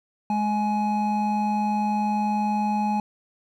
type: tone pair together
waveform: triangle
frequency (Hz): 209.9 / 839.6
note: G#3 / G#5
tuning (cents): +19 / +19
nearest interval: 2 octaves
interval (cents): 2400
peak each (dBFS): -22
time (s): 0.3-3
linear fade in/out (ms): 2
effects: none